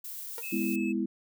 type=noise; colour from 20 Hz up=violet; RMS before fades=-40 dBFS; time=0.04-0.76 s; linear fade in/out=5 ms
type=tone with exponential decay; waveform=sawtooth; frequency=466.9 Hz; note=A#4; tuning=3 cents sharp; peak=-32 dBFS; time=0.38-0.45 s; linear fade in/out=1 ms; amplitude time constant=15 ms
type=tone; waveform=triangle; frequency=2596 Hz; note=E7; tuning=27 cents flat; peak=-36 dBFS; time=0.42-0.93 s; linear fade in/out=20 ms
type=chord; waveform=sine; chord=E major; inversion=first; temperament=just; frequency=206 / 247.2 / 329.6 Hz; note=G#3 / B3 / E4; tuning=-14 / +2 / 0 cents; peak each=-31 / -32 / -31 dBFS; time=0.52-1.06 s; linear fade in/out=10 ms
effects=none